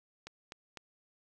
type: click train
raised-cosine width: 0.2 ms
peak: -27 dBFS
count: 3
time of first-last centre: 0.27-0.773 s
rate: 3.98 Hz
effects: none